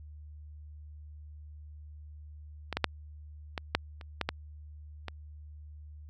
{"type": "clicks", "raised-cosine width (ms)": 0.3, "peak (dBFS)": [-17, -13, -7, -17, -8, -30, -13, -13, -21], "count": 9, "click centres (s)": [2.727, 2.77, 2.843, 3.578, 3.75, 4.012, 4.213, 4.29, 5.083], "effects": ["added 75 Hz sine -45 dBFS peak until 6.09 s"]}